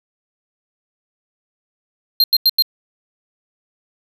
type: tone bursts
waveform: square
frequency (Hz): 4186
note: C8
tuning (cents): 0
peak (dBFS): -10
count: 4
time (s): 2.2-2.623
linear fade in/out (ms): 2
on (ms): 39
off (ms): 89
effects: none